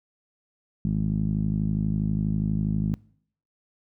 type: tone with low-pass filter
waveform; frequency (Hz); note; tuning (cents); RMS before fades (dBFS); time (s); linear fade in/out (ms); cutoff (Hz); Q
10% pulse; 52.3; G#1; +13; -25; 0.85-2.94; 0; 190; 3.2
effects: noise-tail reverb RT60 0.6 s tail -23 dB re dry